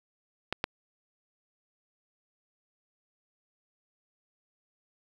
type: clicks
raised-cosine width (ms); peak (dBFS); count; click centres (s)
0.3; -13 / -11; 2; 0.526 / 0.641
effects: 7-bit